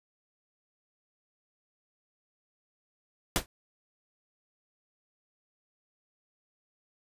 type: noise with exponential decay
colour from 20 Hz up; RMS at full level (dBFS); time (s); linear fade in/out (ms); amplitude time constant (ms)
pink; -20; 3.36-3.46; 0; 20
effects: resampled to 32000 Hz